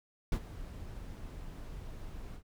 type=noise with ADSR envelope; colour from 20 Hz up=brown; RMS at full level=-28 dBFS; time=0.32-2.43 s; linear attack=4 ms; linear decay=66 ms; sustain=-16 dB; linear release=83 ms; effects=none